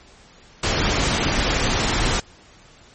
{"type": "noise", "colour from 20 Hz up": "pink", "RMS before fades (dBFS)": -20, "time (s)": [0.63, 2.2], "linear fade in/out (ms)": 5, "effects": ["pink hiss -49 dBFS RMS until 2.94 s", "MP3 32 kbps"]}